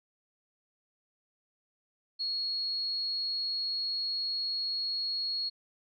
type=tone; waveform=sine; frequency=4319 Hz; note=C#8; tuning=46 cents flat; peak=-30 dBFS; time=2.19-5.5 s; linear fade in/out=20 ms; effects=none